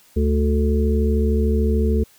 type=harmonic tone; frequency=73.42 Hz; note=D2; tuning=in tune; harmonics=1 / 3 / 5 / 6; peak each=-17 / -22 / -27 / -24 dBFS; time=0.16-2.04 s; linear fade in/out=10 ms; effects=white hiss -53 dBFS RMS until 2.18 s